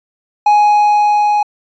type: tone with level ramp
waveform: triangle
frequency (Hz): 834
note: G#5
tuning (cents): +7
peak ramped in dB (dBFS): -4 to -8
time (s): 0.46-1.43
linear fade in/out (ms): 5
effects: resampled to 16000 Hz